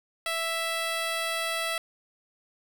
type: tone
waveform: 10% pulse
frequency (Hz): 660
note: E5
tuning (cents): +2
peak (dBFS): -19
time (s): 0.26-1.78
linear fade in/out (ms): 2
effects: 8-bit